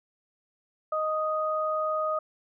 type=tone pair together; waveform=sine; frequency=622.3 / 1245.5 Hz; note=D#5 / D#6; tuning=0 / +1 cents; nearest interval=octave; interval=1201 cents; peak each=-28 dBFS; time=0.92-2.19 s; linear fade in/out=5 ms; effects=none